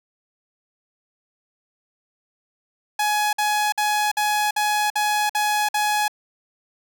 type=tone bursts; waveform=sawtooth; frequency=840 Hz; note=G#5; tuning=19 cents sharp; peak=-15 dBFS; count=8; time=2.99-6.081 s; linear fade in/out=5 ms; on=340 ms; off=53 ms; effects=none